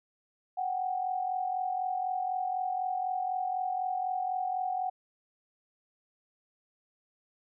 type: tone pair together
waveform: sine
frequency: 740 / 784 Hz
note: F#5 / G5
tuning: 0 / 0 cents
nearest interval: minor second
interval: 100 cents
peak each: -30 / -36 dBFS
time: 0.57-4.9 s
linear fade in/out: 10 ms
effects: none